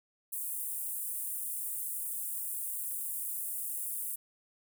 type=high-pass noise; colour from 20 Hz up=pink; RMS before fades=-37 dBFS; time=0.32-4.16 s; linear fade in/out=10 ms; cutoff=8800 Hz; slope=48 dB/octave; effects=none